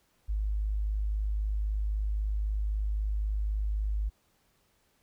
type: tone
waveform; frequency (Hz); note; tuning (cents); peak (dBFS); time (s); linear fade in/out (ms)
sine; 51.91; G#1; 0; -27; 0.28-4.1; 20
effects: pink hiss -70 dBFS RMS until 5.02 s